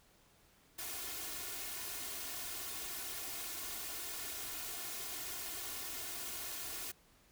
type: noise with comb filter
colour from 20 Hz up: white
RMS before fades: -43 dBFS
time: 0.78-6.92 s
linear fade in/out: 10 ms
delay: 2.8 ms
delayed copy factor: +0.7
effects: pink hiss -67 dBFS RMS until 7.31 s

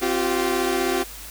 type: chord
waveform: sawtooth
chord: C suspended fourth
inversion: none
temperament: equal with one note detuned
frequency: 261.6 / 349.2 / 385.3 Hz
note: C4 / F4 / G4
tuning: 0 / 0 / -30 cents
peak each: -24 / -20 / -20 dBFS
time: 0.01-1.04 s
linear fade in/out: 20 ms
effects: added 50 Hz sine -42 dBFS peak until 1.3 s + white hiss -39 dBFS RMS until 1.3 s

